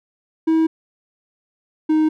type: tone pair in turn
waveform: triangle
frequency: 321.7 / 311.6 Hz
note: E4 / D#4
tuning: -42 / +3 cents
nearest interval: minor second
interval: 55 cents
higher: first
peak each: -11 dBFS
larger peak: neither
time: 0.47-0.67 / 1.89-2.09 s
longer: neither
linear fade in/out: 10 ms
effects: none